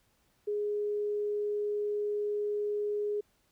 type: tone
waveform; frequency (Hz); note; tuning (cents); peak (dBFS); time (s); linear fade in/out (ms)
sine; 415.3; G#4; 0; -29; 0.47-3.21; 10
effects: pink hiss -71 dBFS RMS until 3.51 s